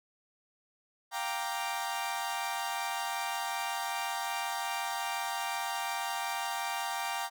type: chord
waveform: sawtooth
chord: G minor seventh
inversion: third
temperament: equal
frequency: 698.5 / 784 / 932.3 / 1174.7 Hz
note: F5 / G5 / Bb5 / D6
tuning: 0 / 0 / 0 / 0 cents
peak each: -37 / -33 / -33 / -37 dBFS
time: 1.11-7.3 s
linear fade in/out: 50 ms
effects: none